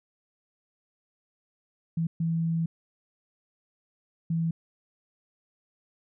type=tone bursts at uneven times; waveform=sine; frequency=164.81 Hz; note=E3; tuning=in tune; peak=-24 dBFS; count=3; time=1.97-2.07 / 2.2-2.66 / 4.3-4.51 s; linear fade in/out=5 ms; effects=none